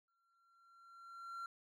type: tone with exponential growth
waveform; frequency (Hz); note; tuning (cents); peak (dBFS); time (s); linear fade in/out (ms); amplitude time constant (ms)
triangle; 1368; F6; -36; -40; 0.08-1.46; 2; 300
effects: none